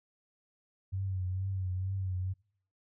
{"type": "tone with vibrato", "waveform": "sine", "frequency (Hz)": 94.1, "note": "F#2", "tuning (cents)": 30, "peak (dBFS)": -31, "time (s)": [0.92, 2.34], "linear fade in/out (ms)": 20, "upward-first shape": "triangle", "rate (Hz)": 2.2, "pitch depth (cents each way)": 62, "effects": ["noise-tail reverb RT60 0.6 s tail -26 dB re dry"]}